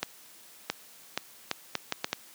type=accelerating click train; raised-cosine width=0.2 ms; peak=-10 dBFS; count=8; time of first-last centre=0.03-2.13 s; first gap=670 ms; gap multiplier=0.71; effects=white hiss -53 dBFS RMS until 2.34 s + high-pass 150 Hz 12 dB/octave